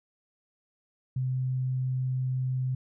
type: tone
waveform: sine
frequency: 129 Hz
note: C3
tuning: 24 cents flat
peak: -26 dBFS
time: 1.16-2.75 s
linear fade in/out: 5 ms
effects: none